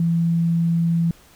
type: tone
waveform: sine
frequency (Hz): 167.7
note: E3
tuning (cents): +30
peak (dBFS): -16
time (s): 0-1.11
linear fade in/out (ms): 2
effects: pink hiss -51 dBFS RMS until 1.35 s

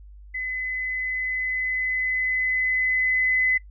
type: tone with level ramp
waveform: sine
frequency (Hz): 2022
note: B6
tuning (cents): +40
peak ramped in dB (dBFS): -27 to -18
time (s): 0.34-3.58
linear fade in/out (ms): 10
effects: noise-tail reverb RT60 0.1 s tail -17 dB re dry + added 50 Hz sine -42 dBFS peak until 3.7 s

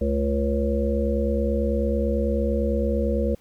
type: harmonic tone with a mistuned harmonic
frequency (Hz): 69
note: C#2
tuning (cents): -7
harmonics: 1 / 3 / 5 / 7 / 8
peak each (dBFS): -24 / -26 / -31 / -27 / -28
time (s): 0.01-3.35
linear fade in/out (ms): 5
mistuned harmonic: 3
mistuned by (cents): +78
effects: pink hiss -59 dBFS RMS until 3.4 s

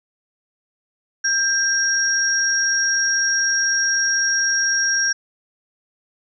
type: tone pair together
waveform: sine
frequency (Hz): 1593 / 5616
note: G6 / F8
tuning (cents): +27 / +9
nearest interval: octave + minor seventh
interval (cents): 2182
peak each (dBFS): -19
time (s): 1.24-5.13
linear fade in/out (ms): 10
effects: none

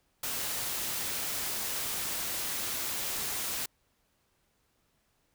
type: noise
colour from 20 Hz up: white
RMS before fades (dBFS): -34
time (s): 0.23-3.66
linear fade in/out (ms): 5
effects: pink hiss -73 dBFS RMS until 5.34 s

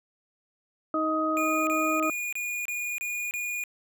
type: harmonic tone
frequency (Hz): 313.9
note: D#4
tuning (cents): +15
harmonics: 1 / 2 / 4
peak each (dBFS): -28 / -30 / -27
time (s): 0.94-2.1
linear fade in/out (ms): 2
type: tone bursts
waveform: square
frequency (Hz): 2440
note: D#7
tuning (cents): -34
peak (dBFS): -30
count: 7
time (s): 1.37-3.638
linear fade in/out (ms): 0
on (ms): 300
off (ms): 28
effects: none

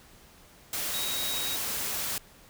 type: tone in noise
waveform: sine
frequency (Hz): 3800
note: A#7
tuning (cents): +33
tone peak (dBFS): -33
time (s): 0.94-1.56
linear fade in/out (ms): 2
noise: white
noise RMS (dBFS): -32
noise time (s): 0.73-2.18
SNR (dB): -4
effects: pink hiss -55 dBFS RMS until 2.49 s

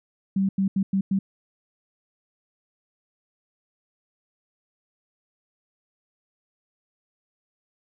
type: tone bursts at uneven times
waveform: sine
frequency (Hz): 193.8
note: G3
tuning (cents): -20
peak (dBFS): -19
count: 5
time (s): 0.36-0.49 / 0.58-0.68 / 0.76-0.83 / 0.93-1.01 / 1.11-1.19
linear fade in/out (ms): 5
effects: none

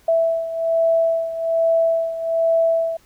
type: beating tone pair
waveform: sine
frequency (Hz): 659 / 660.2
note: E5 / E5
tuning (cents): -1 / +2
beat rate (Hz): 1.2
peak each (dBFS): -17 / -22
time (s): 0.08-2.97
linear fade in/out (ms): 5
effects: pink hiss -55 dBFS RMS until 3.05 s

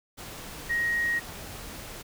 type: tone in noise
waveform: sine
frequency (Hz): 1882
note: A#6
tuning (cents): +16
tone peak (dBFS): -24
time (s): 0.69-1.2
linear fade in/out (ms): 20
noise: pink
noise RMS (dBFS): -41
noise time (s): 0.17-2.03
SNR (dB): +14
effects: none

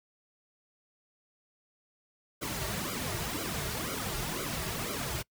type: noise with flanger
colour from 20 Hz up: pink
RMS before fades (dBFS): -35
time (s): 2.41-5.23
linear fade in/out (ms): 20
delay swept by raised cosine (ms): 1.1 to 4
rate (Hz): 2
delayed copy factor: -0.95
effects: noise-tail reverb RT60 0.1 s tail -24 dB re dry

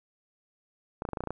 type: clicks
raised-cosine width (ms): 1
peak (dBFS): -19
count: 9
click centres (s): 1.021 / 1.052 / 1.089 / 1.133 / 1.172 / 1.206 / 1.238 / 1.273 / 1.306
effects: none

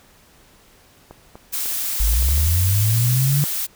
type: clicks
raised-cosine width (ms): 1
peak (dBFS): -24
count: 8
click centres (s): 1.11 / 1.355 / 1.658 / 2.076 / 2.135 / 2.226 / 2.286 / 2.377
type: noise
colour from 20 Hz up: blue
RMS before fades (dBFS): -24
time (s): 1.52-3.67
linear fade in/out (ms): 20
type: linear sweep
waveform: sine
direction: up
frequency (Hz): 48.55 to 146.83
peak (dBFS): -15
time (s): 2-3.44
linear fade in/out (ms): 0
effects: pink hiss -52 dBFS RMS until 3.75 s

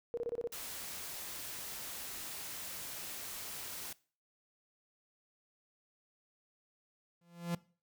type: tone bursts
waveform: sine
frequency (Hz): 472.1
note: A#4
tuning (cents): +22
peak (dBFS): -33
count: 6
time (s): 0.14-0.473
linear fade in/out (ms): 0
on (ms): 33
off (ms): 27
type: noise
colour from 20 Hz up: white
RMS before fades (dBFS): -44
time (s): 0.52-3.93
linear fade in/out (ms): 5
type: tone with exponential growth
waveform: 45% pulse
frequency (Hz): 171.7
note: F3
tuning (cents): -29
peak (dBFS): -31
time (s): 7.21-7.55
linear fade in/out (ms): 5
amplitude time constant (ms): 72
effects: noise-tail reverb RT60 0.4 s tail -21 dB re dry

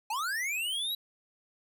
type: linear sweep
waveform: square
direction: up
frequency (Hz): 817 to 3951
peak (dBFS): -31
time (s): 0.1-0.95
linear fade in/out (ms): 5
effects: none

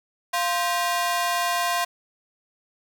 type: ring-modulated tone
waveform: sawtooth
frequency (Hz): 872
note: A5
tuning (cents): -16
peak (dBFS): -15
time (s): 0.33-1.85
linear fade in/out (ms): 10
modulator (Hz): 175
effects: 9-bit

